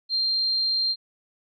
sine tone, 4179 Hz, C8, 3 cents flat, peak -21 dBFS, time 0.09-0.96 s, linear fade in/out 50 ms, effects none

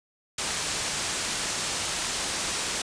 white low-pass noise, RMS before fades -30 dBFS, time 0.38-2.82 s, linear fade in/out 5 ms, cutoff 9000 Hz, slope 24 dB/octave, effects resampled to 22050 Hz

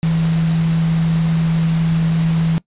sine tone in noise, 163.4 Hz, E3, 15 cents flat, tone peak -13 dBFS, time 0.03-2.58 s, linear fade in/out 0 ms, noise pink, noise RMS -30 dBFS, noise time 0.03-2.58 s, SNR +14 dB, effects noise-tail reverb RT60 0.1 s tail -21 dB re dry + resampled to 8000 Hz

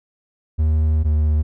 triangle tone pair in turn, 77.78 / 76.27 Hz, D#2 / D#2, 0 / -34 cents, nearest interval unison, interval 34 cents, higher first, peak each -12 dBFS, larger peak neither, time 0.58-1.04 / 1.04-1.43 s, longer first, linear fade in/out 20 ms, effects none

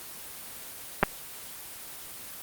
clicks, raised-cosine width 0.5 ms, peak -5 dBFS, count 2, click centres 1.029 / 1.034 s, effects white hiss -42 dBFS RMS until 2.42 s + Opus 24 kbps

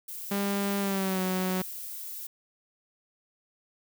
violet noise, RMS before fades -39 dBFS, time 0.08-2.27 s, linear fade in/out 5 ms
sawtooth tone with pitch glide, 200 to 185.53 Hz, G3 to F#3, +35 to +5 cents, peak -23 dBFS, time 0.31-1.62 s, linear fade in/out 5 ms, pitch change -130 cents, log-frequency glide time 0.79-1.23 s
effects none

